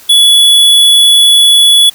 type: tone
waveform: square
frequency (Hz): 3409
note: G#7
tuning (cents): +45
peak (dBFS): -3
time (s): 0.09-1.9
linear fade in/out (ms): 10
effects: white hiss -37 dBFS RMS until 1.94 s